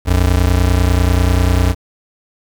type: tone pair together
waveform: square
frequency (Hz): 60.3 / 90.46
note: B1 / F#2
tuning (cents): -41 / -39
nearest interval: perfect fifth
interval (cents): 702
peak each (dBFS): -14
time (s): 0.05-1.75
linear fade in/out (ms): 50
effects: 7-bit